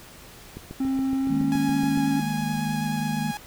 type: click train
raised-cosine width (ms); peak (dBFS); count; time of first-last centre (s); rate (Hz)
3; -23; 11; 0.57-1.974; 7.12
type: tone with pitch glide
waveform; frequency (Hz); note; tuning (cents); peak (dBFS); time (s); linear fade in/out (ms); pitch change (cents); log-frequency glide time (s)
triangle; 266.5 to 274.8; C4 to C#4; +32 to -15; -20; 0.8-2.2; 5; +53; 1.13-1.58
type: chord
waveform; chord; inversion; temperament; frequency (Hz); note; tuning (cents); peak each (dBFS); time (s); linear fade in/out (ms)
sine; D# suspended fourth; none; equal; 155.56 / 207.7 / 233.1; D#3 / G#3 / A#3; 0 / 0 / 0; -29; 1.29-3.32; 10
type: tone with vibrato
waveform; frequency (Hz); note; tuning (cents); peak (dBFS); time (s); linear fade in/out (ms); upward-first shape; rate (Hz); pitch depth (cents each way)
sawtooth; 830.6; G#5; 0; -27; 1.52-3.37; 0; square; 9.3; 11
effects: pink hiss -46 dBFS RMS until 3.46 s